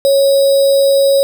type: tone with sample-and-hold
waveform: sine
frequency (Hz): 551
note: C#5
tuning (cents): -11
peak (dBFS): -7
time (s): 0.05-1.23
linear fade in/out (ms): 0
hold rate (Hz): 4410
effects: none